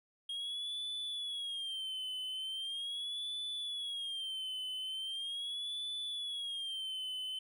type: tone with vibrato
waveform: triangle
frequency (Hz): 3248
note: G#7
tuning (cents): -39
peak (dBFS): -36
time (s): 0.29-7.39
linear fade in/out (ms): 5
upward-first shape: sine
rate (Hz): 0.4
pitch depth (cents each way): 120
effects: none